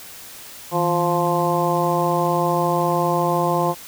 harmonic tone with a mistuned harmonic, 174.61 Hz, F3, in tune, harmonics 1 / 2 / 3 / 4 / 5 / 6, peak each -24 / -24 / -24 / -24 / -24 / -24 dBFS, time 0.71-3.75 s, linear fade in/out 50 ms, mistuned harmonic 1, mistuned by -120 cents, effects white hiss -39 dBFS RMS until 3.87 s

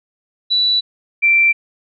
sine tone pair in turn, 3951 / 2349 Hz, B7 / D7, 0 / 0 cents, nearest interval major sixth, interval 900 cents, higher first, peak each -12 / -9 dBFS, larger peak second, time 0.5-0.81 / 1.22-1.53 s, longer neither, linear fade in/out 20 ms, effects none

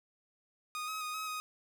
sawtooth tone with pitch steps, 1236 / 1274 / 1239 / 1274 / 1251 Hz, D#6 / D#6 / D#6 / D#6 / D#6, -12 / +41 / -8 / +41 / +9 cents, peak -33 dBFS, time 0.75-1.4 s, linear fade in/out 0 ms, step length 130 ms, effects none

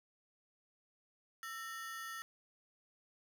40% pulse ring-modulated tone, 1586 Hz, G6, 20 cents sharp, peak -39 dBFS, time 1.43-2.22 s, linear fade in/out 0 ms, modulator 254 Hz, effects none

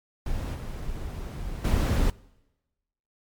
brown noise with level steps, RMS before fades -30 / -34 / -21 dBFS, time 0.26-2.1 s, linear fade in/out 2 ms, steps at 0.54 / 1.64 s, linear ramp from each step 10 ms, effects noise-tail reverb RT60 1.0 s tail -23 dB re dry + MP3 96 kbps

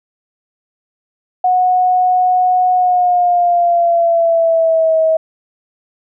sine tone with pitch glide, 732 to 640.9 Hz, F#5 to E5, -19 to -49 cents, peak -9 dBFS, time 1.44-5.17 s, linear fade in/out 5 ms, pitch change -230 cents, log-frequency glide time 2.74-4.98 s, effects none

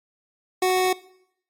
25% pulse tone, 370 Hz, F#4, in tune, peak -14 dBFS, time 0.62-0.93 s, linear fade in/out 5 ms, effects noise-tail reverb RT60 0.7 s tail -19 dB re dry + MP3 64 kbps

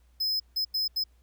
square tone bursts at uneven times, 5100 Hz, D#8, 42 cents sharp, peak -26 dBFS, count 4, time 0.2-0.4 / 0.56-0.65 / 0.74-0.88 / 0.96-1.04 s, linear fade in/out 10 ms, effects added 60 Hz sine -58 dBFS peak until 1.22 s + pink hiss -71 dBFS RMS until 1.22 s

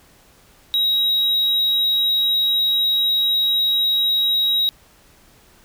triangle tone, 3824 Hz, A#7, 43 cents sharp, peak -14 dBFS, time 0.74-4.69 s, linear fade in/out 0 ms, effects pink hiss -52 dBFS RMS until 5.64 s

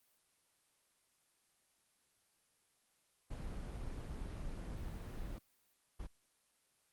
brown noise bursts at uneven times, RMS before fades -44 dBFS, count 2, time 3.3-5.39 / 5.99-6.07 s, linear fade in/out 10 ms, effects white hiss -75 dBFS RMS until 6.92 s + Opus 24 kbps

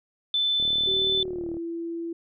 sine tone, 3520 Hz, A7, in tune, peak -21 dBFS, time 0.34-1.23 s, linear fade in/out 2 ms
click train, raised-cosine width 2 ms, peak -27 dBFS, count 38, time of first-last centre 0.6-1.569 s, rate 38.2 Hz
sine tone with pitch glide, 383 to 335.4 Hz, G4 to E4, -40 to +30 cents, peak -29 dBFS, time 0.87-2.13 s, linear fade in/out 5 ms, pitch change -230 cents, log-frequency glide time 1.18-1.51 s
effects none

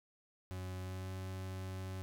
40% pulse tone with pitch glide, 92.5 to 94.12 Hz, F#2 to F#2, 0 to +30 cents, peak -40 dBFS, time 0.51-2.02 s, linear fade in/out 0 ms, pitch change +30 cents, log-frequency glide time 0.79-1.12 s, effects none

